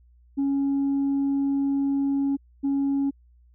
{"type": "tone pair in turn", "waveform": "sine", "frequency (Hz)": [277.2, 277.2], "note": ["C#4", "C#4"], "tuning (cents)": [0, 0], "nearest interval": "unison", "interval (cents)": 0, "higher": "neither", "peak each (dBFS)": -19, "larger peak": "neither", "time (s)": [[0.37, 2.37], [2.63, 3.11]], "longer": "first", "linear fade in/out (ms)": 20, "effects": ["tanh soft clip ceiling -19 dBFS", "added 60 Hz sine -53 dBFS peak until 3.54 s"]}